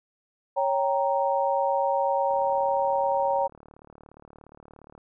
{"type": "chord", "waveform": "sine", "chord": "G diminished", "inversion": "second", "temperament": "equal", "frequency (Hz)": [554.4, 784, 932.3], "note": ["Db5", "G5", "Bb5"], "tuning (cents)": [0, 0, 0], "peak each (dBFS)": [-25, -27, -26], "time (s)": [0.56, 3.48], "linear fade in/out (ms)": 20}
{"type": "click train", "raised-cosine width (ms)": 1, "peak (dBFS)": -34, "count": 100, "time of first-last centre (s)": [2.31, 4.978], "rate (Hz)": 37.1}
{"effects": []}